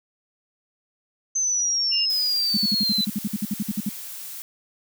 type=exponential sweep; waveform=sine; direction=down; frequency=6250 to 3981 Hz; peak=-20 dBFS; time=1.35-3.05 s; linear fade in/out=10 ms
type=tone; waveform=sine; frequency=2818 Hz; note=F7; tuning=15 cents sharp; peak=-24 dBFS; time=1.91-2.06 s; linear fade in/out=20 ms
type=noise; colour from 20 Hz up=blue; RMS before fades=-36 dBFS; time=2.1-4.42 s; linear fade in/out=0 ms
type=tone bursts; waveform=sine; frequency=207.7 Hz; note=G#3; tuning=in tune; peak=-21 dBFS; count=16; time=2.54-3.892 s; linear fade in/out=5 ms; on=32 ms; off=56 ms
effects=none